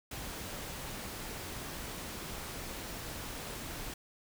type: noise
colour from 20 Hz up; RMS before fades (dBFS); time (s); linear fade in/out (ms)
pink; -42; 0.11-3.94; 5
effects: none